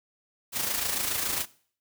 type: noise with amplitude modulation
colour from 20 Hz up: white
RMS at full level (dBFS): -27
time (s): 0.52-1.46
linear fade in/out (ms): 50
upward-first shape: sine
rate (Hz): 27.2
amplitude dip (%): 50
effects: noise-tail reverb RT60 0.5 s tail -20 dB re dry